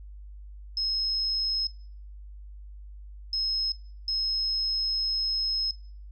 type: tone bursts at uneven times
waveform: sine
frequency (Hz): 5160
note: E8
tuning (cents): -38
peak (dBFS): -25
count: 3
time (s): 0.77-1.67 / 3.33-3.72 / 4.08-5.71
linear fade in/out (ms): 2
effects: noise-tail reverb RT60 0.5 s tail -23 dB re dry + added 50 Hz sine -41 dBFS peak until 6.11 s